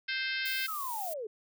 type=harmonic tone; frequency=523.3 Hz; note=C5; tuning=in tune; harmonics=3 / 4 / 5 / 6 / 7 / 8 / 9 / 10; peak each=-35 / -37 / -39 / -41 / -42 / -43 / -44 / -45 dBFS; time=0.08-0.67 s; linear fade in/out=10 ms
type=noise; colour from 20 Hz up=violet; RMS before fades=-40 dBFS; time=0.45-1.14 s; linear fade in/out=10 ms
type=linear sweep; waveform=sine; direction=down; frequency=1322 to 405 Hz; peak=-35 dBFS; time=0.68-1.27 s; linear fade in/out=5 ms
effects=none